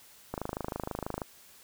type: click train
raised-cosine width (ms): 1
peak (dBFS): -19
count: 24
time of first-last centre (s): 0.34-1.218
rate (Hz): 26.2
effects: white hiss -56 dBFS RMS until 1.63 s